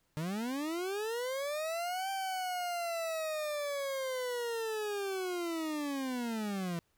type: linear two-way sweep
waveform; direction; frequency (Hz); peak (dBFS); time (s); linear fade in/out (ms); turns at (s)
40% pulse; up then down; 147.4 to 782 to 165.7; -33; 0.17-6.79; 0; 2.1
effects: pink hiss -75 dBFS RMS until 6.97 s